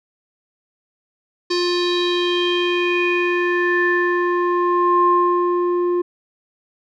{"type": "tone with low-pass filter sweep", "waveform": "square", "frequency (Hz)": 352.8, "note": "F4", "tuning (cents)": 18, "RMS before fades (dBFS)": -18, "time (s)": [1.5, 6.02], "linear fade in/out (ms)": 10, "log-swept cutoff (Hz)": [4800, 710], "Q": 5.6, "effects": []}